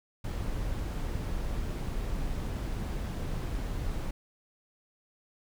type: noise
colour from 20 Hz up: brown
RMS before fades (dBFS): -33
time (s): 0.24-4.11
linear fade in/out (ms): 5
effects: none